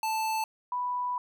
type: tone pair in turn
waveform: square / sine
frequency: 880 / 987.8 Hz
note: A5 / B5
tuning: 0 / 0 cents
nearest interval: major second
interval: 200 cents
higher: second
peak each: -28 dBFS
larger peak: neither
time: 0.03-0.44 / 0.72-1.18 s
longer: second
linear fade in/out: 2 ms
effects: none